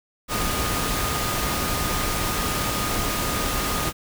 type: tone in noise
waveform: sine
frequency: 1233 Hz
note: D#6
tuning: 16 cents flat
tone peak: -31 dBFS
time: 0.28-3.93 s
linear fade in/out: 50 ms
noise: pink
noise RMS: -25 dBFS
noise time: 0.28-3.93 s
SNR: -9 dB
effects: none